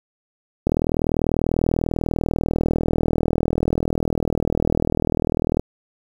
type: click train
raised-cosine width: 2 ms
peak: -6 dBFS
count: 199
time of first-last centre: 0.67-5.595 s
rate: 40.2 Hz
effects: 7-bit